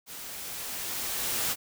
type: noise with level ramp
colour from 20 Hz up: white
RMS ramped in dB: -42 to -28 dBFS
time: 0.06-1.56 s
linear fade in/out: 50 ms
effects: none